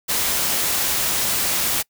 white noise, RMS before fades -21 dBFS, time 0.08-1.83 s, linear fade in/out 20 ms, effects noise-tail reverb RT60 0.1 s tail -25 dB re dry

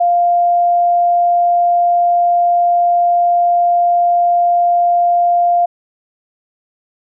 sine tone, 698.5 Hz, F5, in tune, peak -9 dBFS, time 0-5.66 s, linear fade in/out 10 ms, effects none

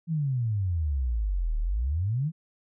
sine exponential two-way sweep, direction down then up, 169.5 to 36.71 to 169.5 Hz, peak -24 dBFS, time 0.07-2.32 s, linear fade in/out 50 ms, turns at 1.58 s, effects none

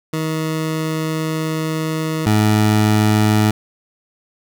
20% pulse tone pair in turn, 158.3 / 106.79 Hz, D#3 / G#2, +30 / +49 cents, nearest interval perfect fifth, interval 681 cents, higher first, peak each -14 / -7 dBFS, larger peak second, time 0.13-2.26 / 2.26-3.51 s, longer first, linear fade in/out 5 ms, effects none

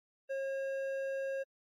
sine tone with hard clipping, 541 Hz, C#5, 42 cents flat, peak -36 dBFS, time 0.29-1.44 s, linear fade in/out 20 ms, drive 8 dB, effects AAC 64 kbps

